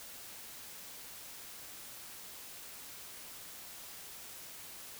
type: silence
effects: white hiss -49 dBFS RMS until 4.99 s